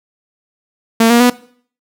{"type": "tone with pitch steps", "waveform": "sawtooth", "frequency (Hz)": [227.2, 236.9, 245.7], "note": ["A#3", "A#3", "B3"], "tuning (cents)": [-44, 28, -9], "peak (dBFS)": -3, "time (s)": [1, 1.3], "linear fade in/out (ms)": 5, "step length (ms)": 100, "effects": ["noise-tail reverb RT60 0.5 s tail -19 dB re dry"]}